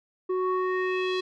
square tone with low-pass filter sweep, 370 Hz, F#4, in tune, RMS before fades -27 dBFS, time 0.29-1.21 s, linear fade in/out 10 ms, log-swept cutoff 770 to 4000 Hz, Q 2.7, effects none

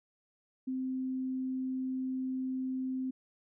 sine tone, 259.7 Hz, C4, 13 cents flat, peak -32 dBFS, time 0.67-3.11 s, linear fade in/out 10 ms, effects none

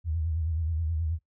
sine tone with vibrato, 80.7 Hz, E2, 36 cents flat, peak -26 dBFS, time 0.04-1.19 s, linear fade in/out 50 ms, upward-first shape sine, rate 9.4 Hz, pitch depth 92 cents each way, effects noise-tail reverb RT60 0.1 s tail -19 dB re dry

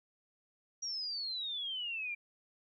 sine exponential sweep, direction down, 5740 to 2349 Hz, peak -36 dBFS, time 0.82-2.15 s, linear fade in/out 10 ms, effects 13-bit

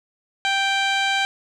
15% pulse tone with low-pass filter, 784 Hz, G5, in tune, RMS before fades -21 dBFS, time 0.45-1.25 s, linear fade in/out 0 ms, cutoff 4800 Hz, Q 1.6, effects none

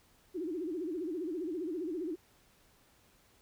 sine tone with vibrato, 337.3 Hz, E4, 40 cents sharp, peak -34 dBFS, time 0.34-2.16 s, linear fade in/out 20 ms, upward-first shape sine, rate 15 Hz, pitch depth 190 cents each way, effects pink hiss -66 dBFS RMS until 3.41 s

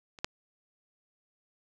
clicks, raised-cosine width 0.2 ms, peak -30 / -12 dBFS, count 2, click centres 0.188 / 0.245 s, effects none

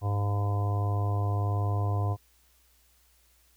harmonic tone, 101.4 Hz, G#2, 41 cents flat, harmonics 1 / 3 / 4 / 5 / 6 / 7 / 8 / 9 / 10, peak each -25 / -42 / -42 / -43 / -46 / -38 / -50 / -46 / -40 dBFS, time 0.01-2.17 s, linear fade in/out 50 ms, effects added 60 Hz sine -65 dBFS peak until 3.56 s + white hiss -65 dBFS RMS until 3.56 s

